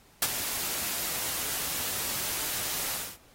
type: noise with ADSR envelope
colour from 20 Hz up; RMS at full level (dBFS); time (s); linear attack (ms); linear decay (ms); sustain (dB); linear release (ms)
white; -22; 0.22-3.18; 4; 41; -10; 250
effects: pink hiss -59 dBFS RMS until 3.34 s + AAC 48 kbps